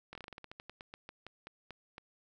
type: slowing click train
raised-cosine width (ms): 0.3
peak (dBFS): -30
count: 19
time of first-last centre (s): 0.13-1.981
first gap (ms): 22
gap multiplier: 1.16
effects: none